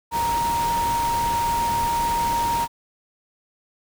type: tone in noise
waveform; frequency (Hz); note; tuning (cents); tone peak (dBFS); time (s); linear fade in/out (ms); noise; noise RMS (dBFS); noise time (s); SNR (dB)
sine; 935; A#5; +5; -20; 0.11-2.68; 50; pink; -30; 0.11-2.68; +7
effects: none